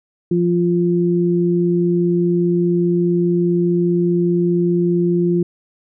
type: tone pair together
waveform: sine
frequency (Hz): 173.75 / 348.9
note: F3 / F4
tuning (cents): -9 / -2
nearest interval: octave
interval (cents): 1207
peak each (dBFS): -16 / -16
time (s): 0.31-5.43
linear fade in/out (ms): 5
effects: none